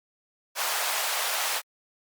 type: high-pass noise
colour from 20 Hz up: pink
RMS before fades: -28 dBFS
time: 0.55-1.62 s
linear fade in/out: 50 ms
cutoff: 660 Hz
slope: 24 dB/octave
effects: Opus 48 kbps